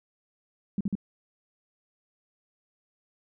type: tone bursts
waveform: sine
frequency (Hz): 198.8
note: G3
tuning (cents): +25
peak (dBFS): -24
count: 3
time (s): 0.78-0.953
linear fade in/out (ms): 2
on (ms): 27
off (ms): 46
effects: none